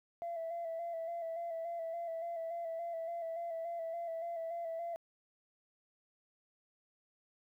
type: tone with vibrato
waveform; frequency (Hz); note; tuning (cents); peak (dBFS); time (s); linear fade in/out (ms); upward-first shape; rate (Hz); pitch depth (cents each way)
sine; 670; E5; +28; -36; 0.22-4.96; 0; square; 3.5; 33
effects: tanh soft clip ceiling -34 dBFS + 12-bit